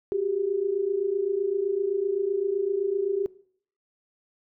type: tone pair together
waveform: sine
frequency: 373.5 / 401.3 Hz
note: F#4 / G4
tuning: +16 / +41 cents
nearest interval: minor second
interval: 125 cents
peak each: -28 / -25 dBFS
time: 0.12-3.26 s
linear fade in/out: 0 ms
effects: noise-tail reverb RT60 0.6 s tail -22 dB re dry